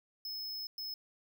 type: tone bursts at uneven times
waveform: square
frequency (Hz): 5190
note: E8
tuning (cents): -28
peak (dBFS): -39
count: 2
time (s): 0.25-0.67 / 0.78-0.94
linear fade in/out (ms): 2
effects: 13-bit